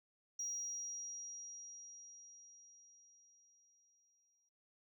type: tone with exponential decay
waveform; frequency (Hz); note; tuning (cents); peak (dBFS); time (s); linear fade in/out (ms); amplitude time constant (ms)
sine; 5720; F8; +41; -37; 0.39-4.49; 5; 890
effects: noise-tail reverb RT60 0.3 s tail -24 dB re dry + tanh soft clip ceiling -36 dBFS